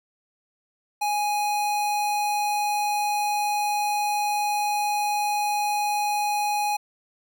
square tone, 830.6 Hz, G#5, in tune, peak -23 dBFS, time 1.01-6.77 s, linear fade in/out 10 ms, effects none

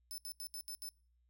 15% pulse tone bursts at uneven times, 5274 Hz, E8, in tune, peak -37 dBFS, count 6, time 0.11-0.18 / 0.25-0.32 / 0.4-0.47 / 0.54-0.61 / 0.68-0.75 / 0.82-0.89 s, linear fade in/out 0 ms, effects noise-tail reverb RT60 0.4 s tail -26 dB re dry + added 60 Hz sine -70 dBFS peak until 1.29 s

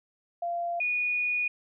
sine tone pair in turn, 690 / 2459 Hz, F5 / D#7, -21 / -21 cents, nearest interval octave + minor seventh, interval 2200 cents, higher second, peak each -28 / -25 dBFS, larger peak second, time 0.42-0.8 / 0.8-1.48 s, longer second, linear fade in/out 5 ms, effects none

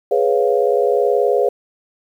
sine chord, C# dominant seventh, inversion second, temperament equal, 415.3 / 493.9 / 554.4 / 698.5 Hz, G#4 / B4 / C#5 / E#5, 0 / 0 / 0 / 0 cents, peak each -17 / -17 / -19 / -22 dBFS, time 0.11-1.49 s, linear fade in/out 5 ms, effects 8-bit

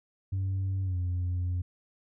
sine tone with pitch glide, 95.8 to 89.38 Hz, G2 to F2, -39 to +41 cents, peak -25 dBFS, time 0.32-1.62 s, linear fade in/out 10 ms, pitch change -120 cents, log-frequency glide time 0.83-0.97 s, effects tanh soft clip ceiling -26 dBFS

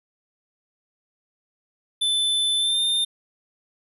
square tone with pitch glide, 3520 to 3615 Hz, A7 to A7, 0 to +46 cents, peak -20 dBFS, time 2.01-3.05 s, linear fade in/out 10 ms, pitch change +46 cents, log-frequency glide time 2.58-2.8 s, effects resampled to 32000 Hz

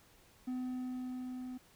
triangle tone with level ramp, 253.2 Hz, B3, 43 cents sharp, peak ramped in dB -33 to -39 dBFS, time 0.47-1.58 s, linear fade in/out 10 ms, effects pink hiss -64 dBFS RMS until 1.75 s

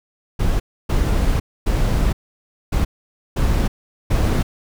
brown noise bursts at uneven times, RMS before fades -17 dBFS, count 6, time 0.39-0.6 / 0.89-1.4 / 1.66-2.13 / 2.72-2.85 / 3.36-3.68 / 4.1-4.43 s, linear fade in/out 10 ms, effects none

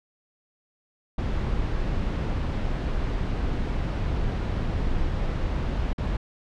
brown noise with dropouts, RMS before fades -26 dBFS, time 1.18-6.17 s, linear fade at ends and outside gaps 5 ms, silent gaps 5.932-5.98 s, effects low-pass 4000 Hz 12 dB/octave

